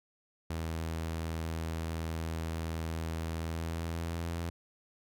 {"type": "tone with pitch glide", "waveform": "sawtooth", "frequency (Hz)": [81.4, 84.27], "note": ["E2", "E2"], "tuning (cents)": [-21, 39], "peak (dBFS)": -30, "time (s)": [0.5, 4.5], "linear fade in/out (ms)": 5, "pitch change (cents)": 60, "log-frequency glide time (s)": [3.34, 4.35], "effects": []}